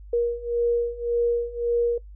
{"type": "beating tone pair", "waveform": "sine", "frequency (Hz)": [472.8, 474.6], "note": ["A#4", "A#4"], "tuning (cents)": [24, 31], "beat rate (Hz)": 1.8, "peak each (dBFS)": [-25, -23], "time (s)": [0.13, 1.98], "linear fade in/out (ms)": 5, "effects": ["noise-tail reverb RT60 0.1 s tail -19 dB re dry", "added 50 Hz sine -40 dBFS peak until 2.15 s"]}